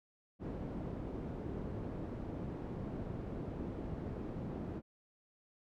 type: low-pass noise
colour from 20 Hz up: white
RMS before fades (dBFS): -42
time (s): 0.39-4.82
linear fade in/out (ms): 50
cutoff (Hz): 310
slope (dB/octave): 12
effects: none